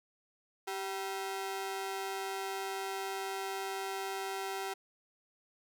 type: ring-modulated tone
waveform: sawtooth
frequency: 580 Hz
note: D5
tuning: 22 cents flat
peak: -29 dBFS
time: 0.67-4.74 s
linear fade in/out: 10 ms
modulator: 191 Hz
effects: none